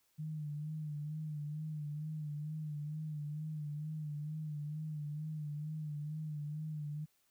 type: tone with vibrato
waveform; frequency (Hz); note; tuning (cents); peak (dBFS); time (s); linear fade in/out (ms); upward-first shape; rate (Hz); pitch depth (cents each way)
sine; 151.6; D#3; -45; -38; 0.18-7.06; 20; sine; 2.2; 52
effects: white hiss -75 dBFS RMS until 7.3 s